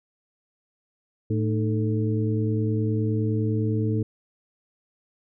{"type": "harmonic tone with a mistuned harmonic", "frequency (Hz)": 110, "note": "A2", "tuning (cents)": 0, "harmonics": [1, 2, 3, 4], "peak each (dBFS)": [-23, -29, -29, -31], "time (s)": [1.3, 4.03], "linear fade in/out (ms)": 5, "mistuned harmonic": 3, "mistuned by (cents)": -110, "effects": []}